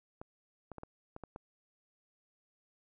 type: clicks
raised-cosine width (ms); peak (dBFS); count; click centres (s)
1; -30; 7; 0.215 / 0.717 / 0.783 / 0.834 / 1.164 / 1.237 / 1.361
effects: none